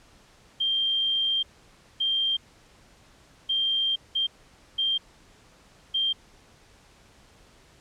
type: tone bursts at uneven times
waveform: sine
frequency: 3177 Hz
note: G7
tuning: 23 cents sharp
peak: -22 dBFS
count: 6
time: 0.6-1.43 / 2-2.37 / 3.49-3.96 / 4.15-4.27 / 4.78-4.98 / 5.94-6.13 s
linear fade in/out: 10 ms
effects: pink hiss -56 dBFS RMS until 7.8 s + low-pass 8000 Hz 12 dB/octave